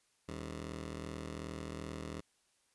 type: ring-modulated tone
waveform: 15% pulse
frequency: 118.6 Hz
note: A#2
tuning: 30 cents sharp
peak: -32 dBFS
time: 0.28-2.21 s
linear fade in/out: 10 ms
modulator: 38 Hz
effects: white hiss -74 dBFS RMS until 2.74 s + resampled to 24000 Hz